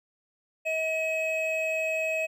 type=tone pair together; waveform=triangle; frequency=638 / 2552 Hz; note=D#5 / D#7; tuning=+43 / +43 cents; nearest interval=2 octaves; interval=2400 cents; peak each=-27 dBFS; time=0.65-2.27 s; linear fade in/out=20 ms; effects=none